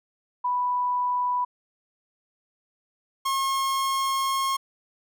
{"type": "tone pair in turn", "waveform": ["sine", "45% pulse"], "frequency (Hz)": [987.8, 1079.6], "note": ["B5", "C#6"], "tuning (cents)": [0, -46], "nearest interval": "major second", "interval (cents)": 154, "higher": "second", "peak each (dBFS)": [-22, -23], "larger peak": "first", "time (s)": [[0.44, 1.45], [3.25, 4.57]], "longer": "second", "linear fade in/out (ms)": 10, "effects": []}